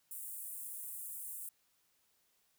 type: high-pass noise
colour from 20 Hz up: pink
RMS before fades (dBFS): -45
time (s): 0.11-1.49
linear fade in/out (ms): 2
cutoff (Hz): 8500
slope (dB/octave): 48
effects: white hiss -75 dBFS RMS until 2.58 s